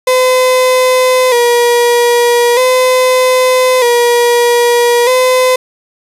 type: tone with vibrato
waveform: 35% pulse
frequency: 493.9 Hz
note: B4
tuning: in tune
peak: -5 dBFS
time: 0.07-5.56 s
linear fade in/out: 5 ms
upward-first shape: square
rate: 0.4 Hz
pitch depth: 55 cents each way
effects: resampled to 32000 Hz + 7-bit